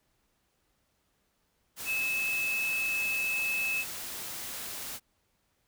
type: tone in noise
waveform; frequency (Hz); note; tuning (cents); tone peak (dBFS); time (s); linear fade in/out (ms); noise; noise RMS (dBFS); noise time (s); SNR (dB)
sine; 2600; E7; -24; -28; 1.85-3.85; 50; white; -39; 1.76-5; +8
effects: pink hiss -74 dBFS RMS until 5.67 s